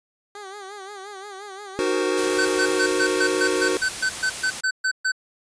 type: tone with vibrato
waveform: 15% pulse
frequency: 397.3 Hz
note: G4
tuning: 23 cents sharp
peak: -29 dBFS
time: 0.35-2.78 s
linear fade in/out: 2 ms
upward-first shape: sine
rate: 5.7 Hz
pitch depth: 90 cents each way
type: chord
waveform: square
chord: C half-diminished seventh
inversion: first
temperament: equal with one note detuned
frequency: 306.5 / 370 / 466.2 / 523.3 Hz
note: Eb4 / Gb4 / Bb4 / C5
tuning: -26 / 0 / 0 / 0 cents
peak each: -29 / -24 / -27 / -30 dBFS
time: 1.79-3.77 s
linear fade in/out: 0 ms
type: noise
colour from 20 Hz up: white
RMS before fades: -31 dBFS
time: 2.17-4.61 s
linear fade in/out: 10 ms
type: tone bursts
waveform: square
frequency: 1525 Hz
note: G6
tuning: 48 cents flat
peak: -20 dBFS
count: 14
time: 2.38-5.12 s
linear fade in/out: 10 ms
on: 75 ms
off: 130 ms
effects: resampled to 22050 Hz